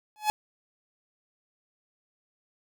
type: tone with exponential growth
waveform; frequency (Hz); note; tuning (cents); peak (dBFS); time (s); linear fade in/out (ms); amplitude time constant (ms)
45% pulse; 850; G#5; +40; -19; 0.16-0.3; 0; 29
effects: none